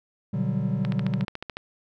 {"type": "chord", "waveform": "triangle", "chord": "G major seventh", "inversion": "first", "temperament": "just", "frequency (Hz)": [122.5, 147, 183.75, 196], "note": ["B2", "D3", "F#3", "G3"], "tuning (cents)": [-14, 2, -12, 0], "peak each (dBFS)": -27, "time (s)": [0.33, 1.25], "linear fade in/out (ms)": 10}
{"type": "click train", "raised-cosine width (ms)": 0.3, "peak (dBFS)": -17, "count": 11, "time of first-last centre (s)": [0.85, 1.569], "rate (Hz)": 13.9}
{"effects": []}